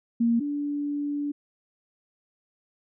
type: tone pair in turn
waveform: sine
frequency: 233.1 / 289.7 Hz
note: A#3 / D4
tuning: 0 / -24 cents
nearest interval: major third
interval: 376 cents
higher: second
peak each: -19 / -26 dBFS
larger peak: first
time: 0.2-0.4 / 0.4-1.32 s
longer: second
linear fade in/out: 10 ms
effects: none